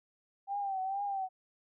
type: tone with vibrato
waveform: sine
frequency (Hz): 782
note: G5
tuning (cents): -4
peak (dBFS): -32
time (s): 0.47-1.29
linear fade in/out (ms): 50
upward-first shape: triangle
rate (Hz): 2.2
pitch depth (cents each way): 79
effects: none